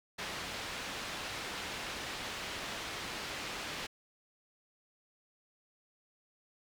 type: low-pass noise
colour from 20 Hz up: white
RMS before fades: -41 dBFS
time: 0.18-3.87 s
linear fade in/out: 10 ms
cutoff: 3600 Hz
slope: 12 dB/octave
effects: none